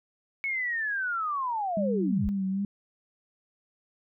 sine linear sweep, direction down, 2217 to 33.9 Hz, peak -27 dBFS, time 0.44-2.29 s, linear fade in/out 0 ms
sine tone with vibrato, 196 Hz, G3, in tune, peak -26 dBFS, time 1.77-2.65 s, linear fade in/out 2 ms, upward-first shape sine, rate 2.5 Hz, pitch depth 57 cents each way
effects none

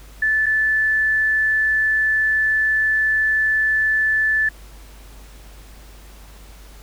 sine tone with dropouts, 1747 Hz, A6, 13 cents flat, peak -15 dBFS, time 0.22-4.49 s, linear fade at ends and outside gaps 5 ms, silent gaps 0.46-0.464 s, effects added 50 Hz sine -40 dBFS peak until 6.82 s + pink hiss -47 dBFS RMS until 6.82 s

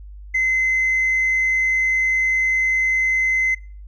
triangle tone with tanh clipping, 2055 Hz, C7, 32 cents flat, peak -16 dBFS, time 0.34-3.55 s, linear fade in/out 10 ms, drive 5 dB, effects noise-tail reverb RT60 0.4 s tail -23 dB re dry + added 50 Hz sine -35 dBFS peak until 3.87 s

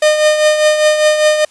45% pulse tone with tremolo, 610 Hz, D#5, 34 cents flat, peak -6 dBFS, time 0.02-1.45 s, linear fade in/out 5 ms, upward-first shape triangle, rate 5 Hz, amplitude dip 60%, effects white hiss -47 dBFS RMS until 1.5 s + resampled to 22050 Hz

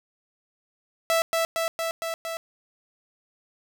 sawtooth tone with echo, 659.3 Hz, E5, in tune, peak -16 dBFS, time 1.1-1.22 s, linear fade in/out 0 ms, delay 230 ms, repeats 5, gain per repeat -2 dB, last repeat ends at 2.37 s, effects none

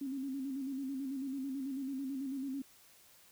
sine tone with vibrato, 270 Hz, C#4, 45 cents flat, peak -36 dBFS, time 0.01-2.62 s, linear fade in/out 5 ms, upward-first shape square, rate 9.1 Hz, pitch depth 56 cents each way, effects white hiss -62 dBFS RMS until 3.31 s

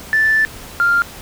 sine tone pair in turn, 1760 / 1395.9 Hz, A6 / F6, 0 / -1 cents, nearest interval major third, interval 401 cents, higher first, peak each -10 dBFS, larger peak neither, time 0.13-0.45 / 0.8-1.02 s, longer first, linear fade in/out 0 ms, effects tanh soft clip ceiling -6 dBFS + pink hiss -35 dBFS RMS until 1.21 s

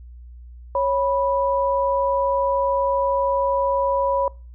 sine tone pair together, 551 / 983.5 Hz, C#5 / B5, -11 / -7 cents, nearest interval minor seventh, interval 1004 cents, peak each -20 / -21 dBFS, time 0.75-4.28 s, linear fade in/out 2 ms, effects noise-tail reverb RT60 0.4 s tail -25 dB re dry + added 60 Hz sine -38 dBFS peak until 4.54 s

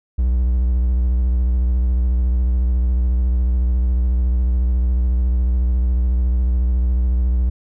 triangle tone with vibrato, 61.5 Hz, B1, 7 cents flat, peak -12 dBFS, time 0.18-7.5 s, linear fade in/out 10 ms, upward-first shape triangle, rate 14 Hz, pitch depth 99 cents each way, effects none

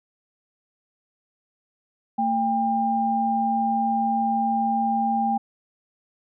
sine tone pair together, 225.8 / 799 Hz, A3 / G5, +45 / +33 cents, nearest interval octave + minor seventh, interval 2188 cents, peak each -25 / -21 dBFS, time 2.18-5.38 s, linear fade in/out 10 ms, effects none

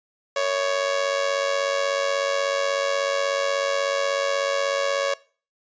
sawtooth tone with amplitude modulation, 557 Hz, C#5, 8 cents sharp, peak -14 dBFS, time 0.36-5.14 s, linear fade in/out 5 ms, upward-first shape sine, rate 96.4 Hz, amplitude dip 70%, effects noise-tail reverb RT60 0.4 s tail -21 dB re dry + resampled to 16000 Hz

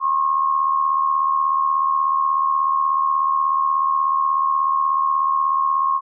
sine tone with amplitude modulation, 1081 Hz, C#6, 44 cents flat, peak -13 dBFS, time 0-6.01 s, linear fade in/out 50 ms, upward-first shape sine, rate 76.5 Hz, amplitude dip 60%, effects none

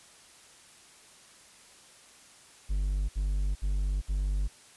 triangle tone bursts, 49 Hz, G1, in tune, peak -24 dBFS, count 4, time 2.69-4.482 s, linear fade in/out 20 ms, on 400 ms, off 64 ms, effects white hiss -55 dBFS RMS until 4.76 s + resampled to 24000 Hz

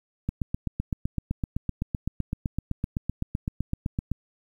click train, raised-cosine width 5 ms, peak -14 dBFS, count 31, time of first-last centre 0.29-4.117 s, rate 7.84 Hz, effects 9-bit

